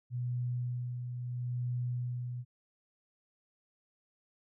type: tone with tremolo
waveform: sine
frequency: 123 Hz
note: B2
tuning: 7 cents flat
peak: -31 dBFS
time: 0.1-2.45 s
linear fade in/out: 50 ms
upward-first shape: sine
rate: 0.75 Hz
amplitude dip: 45%
effects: none